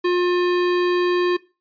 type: tone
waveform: square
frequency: 355.9 Hz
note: F4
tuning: 33 cents sharp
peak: -17 dBFS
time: 0.04-1.37 s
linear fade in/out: 10 ms
effects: noise-tail reverb RT60 0.3 s tail -20 dB re dry + resampled to 11025 Hz